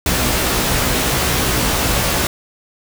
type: noise with comb filter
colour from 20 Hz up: pink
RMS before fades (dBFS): -17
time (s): 0.06-2.27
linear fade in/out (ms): 2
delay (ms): 16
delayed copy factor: +0.65
effects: none